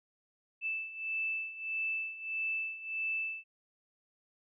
sine beating tone pair, 2637 / 2638.6 Hz, E7 / E7, 0 / +1 cents, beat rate 1.6 Hz, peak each -39 / -35 dBFS, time 0.61-3.44 s, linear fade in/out 50 ms, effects none

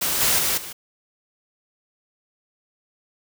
white noise with level steps, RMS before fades -23 / -19 / -22 / -35 dBFS, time 0.01-0.73 s, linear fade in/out 10 ms, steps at 0.2 / 0.38 / 0.57 s, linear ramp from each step 10 ms, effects none

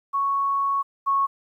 sine tone pair in turn, 1108.7 / 1102.3 Hz, C#6 / C#6, 0 / -10 cents, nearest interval unison, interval 10 cents, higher first, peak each -20 / -18 dBFS, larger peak second, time 0.13-0.83 / 1.06-1.27 s, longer first, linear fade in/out 20 ms, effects 10-bit

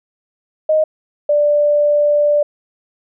sine tone pair in turn, 622.3 / 588.5 Hz, D#5 / D5, 0 / +3 cents, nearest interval minor second, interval 97 cents, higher first, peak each -10 dBFS, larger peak neither, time 0.69-0.84 / 1.29-2.43 s, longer second, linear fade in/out 5 ms, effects none

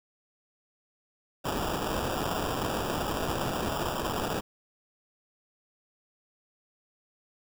white noise with sample-and-hold, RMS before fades -31 dBFS, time 1.44-4.41 s, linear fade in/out 20 ms, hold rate 2100 Hz, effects none

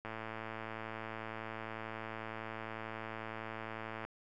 click train, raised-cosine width 0.5 ms, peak -27 dBFS, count 445, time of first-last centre 0.05-4.05 s, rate 111 Hz, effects none

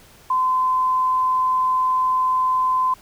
sine tone, 1026 Hz, C6, 34 cents flat, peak -16 dBFS, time 0.3-2.94 s, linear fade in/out 5 ms, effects pink hiss -49 dBFS RMS until 3.01 s

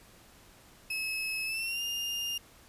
35% pulse tone with pitch glide, 2582 to 2816 Hz, E7 to F7, -37 to +14 cents, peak -30 dBFS, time 0.9-2.38 s, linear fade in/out 5 ms, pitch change +151 cents, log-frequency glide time 1.44-1.82 s, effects pink hiss -57 dBFS RMS until 2.68 s + resampled to 32000 Hz

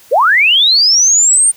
sine linear sweep, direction up, 415.3 to 9000 Hz, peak -6 dBFS, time 0.11-1.52 s, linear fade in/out 20 ms, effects white hiss -43 dBFS RMS until 1.56 s

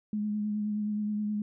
sine tone with vibrato, 210 Hz, G#3, 19 cents sharp, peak -28 dBFS, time 0.13-1.42 s, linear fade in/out 2 ms, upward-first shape triangle, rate 9.5 Hz, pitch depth 26 cents each way, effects none

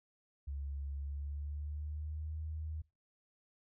sine tone with pitch glide, 70 to 78.12 Hz, C#2 to D#2, +18 to +8 cents, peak -38 dBFS, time 0.47-2.82 s, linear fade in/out 10 ms, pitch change +190 cents, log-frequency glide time 0.96-2.37 s, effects noise-tail reverb RT60 0.3 s tail -24 dB re dry

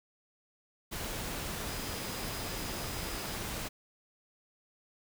sine tone in noise, 4978 Hz, D#8, in tune, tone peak -49 dBFS, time 1.67-3.36 s, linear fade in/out 20 ms, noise pink, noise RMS -38 dBFS, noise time 0.91-3.69 s, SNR -14 dB, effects none

